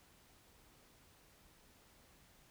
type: silence
effects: pink hiss -66 dBFS RMS until 2.5 s